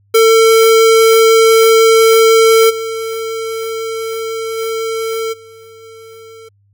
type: tone with level steps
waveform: square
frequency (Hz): 449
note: A4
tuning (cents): +35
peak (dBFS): -6 / -19 / -17 / -36 / -34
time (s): 0.14-6.49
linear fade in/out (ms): 10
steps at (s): 2.69 / 4.57 / 5.32 / 5.82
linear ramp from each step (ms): 20
effects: added 100 Hz sine -51 dBFS peak until 6.73 s